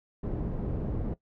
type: low-pass noise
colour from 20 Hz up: pink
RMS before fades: -32 dBFS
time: 0.23-1.14 s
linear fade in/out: 5 ms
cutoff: 380 Hz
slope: 12 dB/octave
effects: noise-tail reverb RT60 0.1 s tail -17 dB re dry